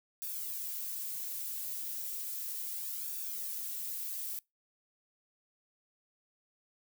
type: noise with flanger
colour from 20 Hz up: violet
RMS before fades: -39 dBFS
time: 0.22-4.39 s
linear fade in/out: 0 ms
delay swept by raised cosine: 0.97 to 5.17 ms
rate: 0.34 Hz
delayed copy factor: -0.7
effects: noise-tail reverb RT60 0.2 s tail -25 dB re dry